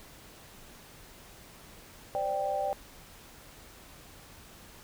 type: chord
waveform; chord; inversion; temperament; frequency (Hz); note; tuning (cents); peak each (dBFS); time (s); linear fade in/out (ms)
sine; C suspended second; none; just; 523.3 / 588.7 / 784.9; C5 / D5 / G5; 0 / +4 / +2; -37 / -32 / -31; 2.15-2.73; 0
effects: pink hiss -52 dBFS RMS until 4.83 s